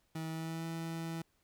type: tone with pitch glide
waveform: 30% pulse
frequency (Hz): 160.6 to 164.54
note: E3 to E3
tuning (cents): -45 to -3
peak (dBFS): -35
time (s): 0.15-1.22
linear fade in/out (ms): 5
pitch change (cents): +42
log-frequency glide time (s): 0.3-0.65
effects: pink hiss -75 dBFS RMS until 1.43 s